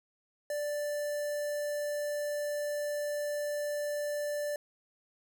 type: tone with notch filter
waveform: square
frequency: 587.3 Hz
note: D5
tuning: in tune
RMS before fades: -34 dBFS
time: 0.5-4.56 s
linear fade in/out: 2 ms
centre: 3200 Hz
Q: 0.9
effects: none